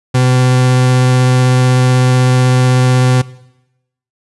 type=tone with vibrato; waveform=40% pulse; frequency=127.1 Hz; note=C3; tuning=50 cents flat; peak=-7 dBFS; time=0.14-3.22 s; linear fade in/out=10 ms; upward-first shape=triangle; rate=16 Hz; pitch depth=9 cents each way; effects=noise-tail reverb RT60 0.9 s tail -20 dB re dry + resampled to 24000 Hz